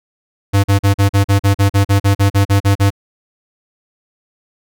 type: tone bursts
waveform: square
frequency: 99.4 Hz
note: G2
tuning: 25 cents sharp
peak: -9 dBFS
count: 16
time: 0.53-2.905 s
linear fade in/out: 20 ms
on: 110 ms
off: 41 ms
effects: none